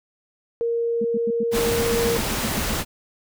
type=tone; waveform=sine; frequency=466.2 Hz; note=A#4; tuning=in tune; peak=-20 dBFS; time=0.61-2.17 s; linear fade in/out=0 ms
type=tone bursts; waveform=sine; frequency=220 Hz; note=A3; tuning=in tune; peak=-24 dBFS; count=14; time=1.01-2.736 s; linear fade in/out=5 ms; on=36 ms; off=94 ms
type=noise; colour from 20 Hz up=pink; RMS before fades=-25 dBFS; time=1.51-2.85 s; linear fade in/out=50 ms
effects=none